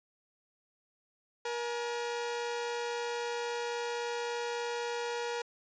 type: tone pair together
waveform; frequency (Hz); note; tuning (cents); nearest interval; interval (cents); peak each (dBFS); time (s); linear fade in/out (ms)
sawtooth; 475.3 / 846.9; A#4 / G#5; +34 / +34; minor seventh; 1000; -30 / -38; 1.45-5.42; 5
effects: resampled to 16000 Hz